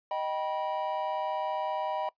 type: chord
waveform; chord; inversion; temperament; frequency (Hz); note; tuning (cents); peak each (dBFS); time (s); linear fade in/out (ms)
triangle; Eb augmented; none; just; 622.3 / 777.8 / 972.3; Eb5 / G5 / B5; 0 / -14 / -27; -32; 0.11-2.09; 2
effects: noise-tail reverb RT60 0.1 s tail -21 dB re dry + resampled to 11025 Hz